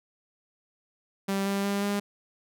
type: tone with pitch steps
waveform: sawtooth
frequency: 196 / 198.16 / 200.3 / 202.6 Hz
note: G3 / G3 / G3 / G#3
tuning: 0 / +19 / +38 / -43 cents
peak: -22 dBFS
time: 1.28-2 s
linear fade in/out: 10 ms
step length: 180 ms
effects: none